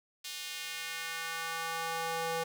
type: tone with high-pass filter sweep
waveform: square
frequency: 164.81 Hz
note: E3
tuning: in tune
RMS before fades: -37 dBFS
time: 0.24-2.44 s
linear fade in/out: 10 ms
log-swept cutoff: 3500 to 540 Hz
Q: 1.3
effects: 10-bit